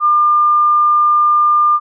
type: tone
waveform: sine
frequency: 1200 Hz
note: D6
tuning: 37 cents sharp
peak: -8 dBFS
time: 0-1.8 s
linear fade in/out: 50 ms
effects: none